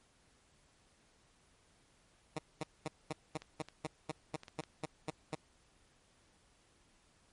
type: tone bursts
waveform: 10% pulse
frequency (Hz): 155.56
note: D#3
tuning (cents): 0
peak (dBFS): -28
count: 13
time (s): 2.36-5.351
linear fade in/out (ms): 5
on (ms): 27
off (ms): 220
type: clicks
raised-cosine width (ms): 0.2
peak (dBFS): -32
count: 6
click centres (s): 2.632 / 3.42 / 3.686 / 4.434 / 4.482 / 4.637
effects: pink hiss -69 dBFS RMS until 7.32 s + MP3 48 kbps